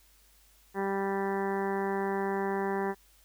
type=harmonic tone; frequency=196 Hz; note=G3; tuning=in tune; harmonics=1 / 2 / 3 / 4 / 5 / 6 / 7 / 8 / 9 / 10; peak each=-35 / -31 / -44 / -36 / -38 / -46 / -48 / -45 / -42 / -47 dBFS; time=0.74-2.95 s; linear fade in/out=50 ms; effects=added 50 Hz sine -63 dBFS peak until 3.24 s + white hiss -63 dBFS RMS until 3.24 s